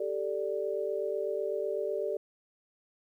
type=chord; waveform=sine; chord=G suspended second; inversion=none; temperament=equal; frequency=392 / 440 / 587.3 Hz; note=G4 / A4 / D5; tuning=0 / 0 / 0 cents; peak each=-34 dBFS; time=0-2.17 s; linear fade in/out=5 ms; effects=11-bit